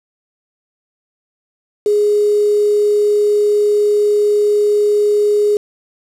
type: tone with quantisation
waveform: sine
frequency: 415.7 Hz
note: G#4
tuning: 2 cents sharp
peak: -10 dBFS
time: 1.86-5.57 s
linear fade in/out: 2 ms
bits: 5
effects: low-pass 8000 Hz 12 dB/octave